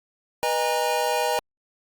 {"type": "tone cluster", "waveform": "square", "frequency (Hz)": [488.2, 616, 815, 938], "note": ["B4", "D#5", "G#5", "A#5"], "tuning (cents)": [-20, -17, -33, 11], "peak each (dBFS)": -28, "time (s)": [0.43, 1.39], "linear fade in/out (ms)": 0, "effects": ["Opus 48 kbps"]}